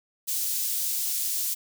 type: high-pass noise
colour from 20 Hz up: white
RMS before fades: -28 dBFS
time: 0.27-1.55 s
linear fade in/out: 20 ms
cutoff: 5100 Hz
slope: 12 dB/octave
effects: none